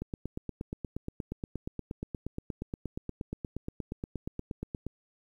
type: click train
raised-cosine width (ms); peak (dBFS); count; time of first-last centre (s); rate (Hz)
3; -22; 42; 0.02-4.866; 8.46
effects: 10-bit